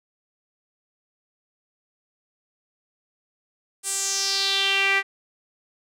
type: tone with band-pass filter sweep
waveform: sawtooth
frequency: 392 Hz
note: G4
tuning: in tune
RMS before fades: -23 dBFS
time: 3.83-5.03 s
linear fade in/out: 50 ms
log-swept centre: 9000 to 2000 Hz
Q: 3.8
effects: none